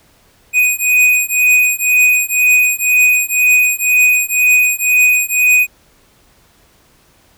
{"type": "beating tone pair", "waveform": "square", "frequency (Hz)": [2489, 2491], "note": ["D#7", "D#7"], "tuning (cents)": [0, 1], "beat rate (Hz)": 2, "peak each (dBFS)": [-13, -13], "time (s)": [0.53, 5.67], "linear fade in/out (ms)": 50, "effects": ["pink hiss -51 dBFS RMS until 7.37 s"]}